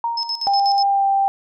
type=tone with exponential decay; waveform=sine; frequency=932.3 Hz; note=A#5; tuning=in tune; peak=-17 dBFS; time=0.04-0.83 s; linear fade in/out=2 ms; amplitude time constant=170 ms
type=tone with tremolo; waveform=sine; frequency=5200 Hz; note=E8; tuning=24 cents flat; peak=-20 dBFS; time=0.17-0.83 s; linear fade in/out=5 ms; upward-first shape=square; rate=8.2 Hz; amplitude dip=80%
type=tone with pitch glide; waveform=sine; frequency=796 to 787.3 Hz; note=G5 to G5; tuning=+26 to +7 cents; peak=-14 dBFS; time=0.47-1.28 s; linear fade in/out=0 ms; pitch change=-19 cents; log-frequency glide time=0.89-1.06 s
effects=none